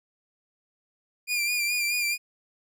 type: tone with vibrato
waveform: sawtooth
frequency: 2401 Hz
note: D7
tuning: 38 cents sharp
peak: -21 dBFS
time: 1.27-2.18 s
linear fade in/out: 50 ms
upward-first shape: sine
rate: 4.7 Hz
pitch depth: 42 cents each way
effects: none